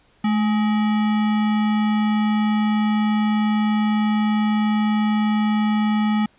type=tone with sample-and-hold; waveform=sine; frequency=214.2 Hz; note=A3; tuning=46 cents flat; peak=-16 dBFS; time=0.24-6.26 s; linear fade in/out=5 ms; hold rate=1050 Hz; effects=pink hiss -58 dBFS RMS until 6.38 s + resampled to 8000 Hz